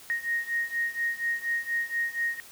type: beating tone pair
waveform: sine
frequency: 1864.7 / 1868.9 Hz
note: A#6 / A#6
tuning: 0 / +4 cents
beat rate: 4.2 Hz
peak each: -29 / -31 dBFS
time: 0.1-2.4 s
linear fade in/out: 0 ms
effects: white hiss -49 dBFS RMS until 2.51 s